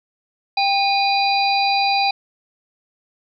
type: harmonic tone with a mistuned harmonic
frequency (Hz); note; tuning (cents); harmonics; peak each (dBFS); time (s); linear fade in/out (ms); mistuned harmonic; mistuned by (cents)
794; G5; +22; 1 / 3 / 5 / 6; -17 / -22 / -24 / -25; 0.57-2.11; 5; 3; +59
effects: none